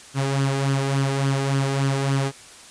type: tone with flanger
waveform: sawtooth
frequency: 136.9 Hz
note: C#3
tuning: 21 cents flat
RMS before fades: -22 dBFS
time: 0.14-2.32 s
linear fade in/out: 50 ms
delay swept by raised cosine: 0.63 to 2.53 ms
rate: 3.5 Hz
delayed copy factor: +0.55
effects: white hiss -44 dBFS RMS until 2.7 s + resampled to 22050 Hz